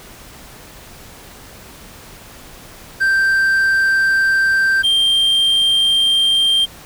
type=tone pair in turn; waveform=triangle; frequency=1568 / 3176 Hz; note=G6 / G7; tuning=0 / +22 cents; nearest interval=octave; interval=1222 cents; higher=second; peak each=-10 dBFS; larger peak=neither; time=3-4.83 / 4.83-6.66 s; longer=neither; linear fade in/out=20 ms; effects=pink hiss -39 dBFS RMS until 6.85 s